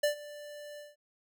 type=tone with ADSR envelope; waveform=square; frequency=589 Hz; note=D5; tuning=5 cents sharp; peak=-24 dBFS; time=0.03-0.96 s; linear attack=8 ms; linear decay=110 ms; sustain=-20 dB; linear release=180 ms; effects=none